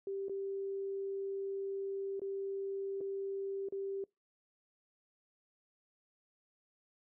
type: tone with dropouts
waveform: sine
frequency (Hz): 392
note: G4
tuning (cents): 0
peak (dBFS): -36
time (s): 0.07-4.04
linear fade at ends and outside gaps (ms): 2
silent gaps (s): 0.284-0.295 / 2.196-2.217 / 3.007-3.011 / 3.687-3.723
effects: noise-tail reverb RT60 0.2 s tail -25 dB re dry